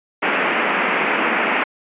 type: band-pass noise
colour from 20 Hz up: white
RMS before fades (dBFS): -19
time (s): 0.22-1.64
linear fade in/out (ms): 10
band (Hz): 190 to 2600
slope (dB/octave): 48
effects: resampled to 8000 Hz